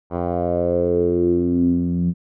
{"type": "tone with low-pass filter sweep", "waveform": "10% pulse", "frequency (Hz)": 87.31, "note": "F2", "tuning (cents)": 0, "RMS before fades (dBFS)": -19, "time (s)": [0.1, 2.14], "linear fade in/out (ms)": 50, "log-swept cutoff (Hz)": [880, 180], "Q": 6.4, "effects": []}